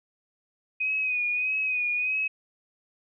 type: tone with vibrato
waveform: sine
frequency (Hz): 2500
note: D#7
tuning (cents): +8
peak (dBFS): -24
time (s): 0.8-2.28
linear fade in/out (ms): 10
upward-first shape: sine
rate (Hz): 1.6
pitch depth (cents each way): 44
effects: none